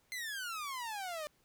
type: exponential sweep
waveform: sawtooth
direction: down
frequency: 2093 to 587.3 Hz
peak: -35 dBFS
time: 0.12-1.27 s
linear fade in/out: 0 ms
effects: pink hiss -72 dBFS RMS until 1.44 s